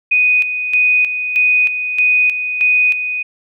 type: tone with tremolo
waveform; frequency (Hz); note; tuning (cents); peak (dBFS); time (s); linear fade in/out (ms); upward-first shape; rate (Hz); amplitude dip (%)
sine; 2489; D#7; 0; -9; 0.11-3.23; 10; square; 1.6; 60
effects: none